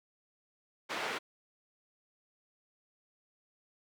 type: band-pass noise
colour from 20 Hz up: white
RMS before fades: -37 dBFS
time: 0.89-1.19 s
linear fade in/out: 20 ms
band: 290 to 2200 Hz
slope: 12 dB/octave
effects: none